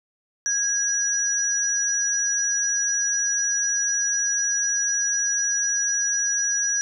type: tone pair together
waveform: sine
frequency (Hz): 1644 / 5846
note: G#6 / F#8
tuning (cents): -18 / -22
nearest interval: octave + minor seventh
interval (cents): 2196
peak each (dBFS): -28 / -21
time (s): 0.46-6.81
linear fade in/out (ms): 0
effects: none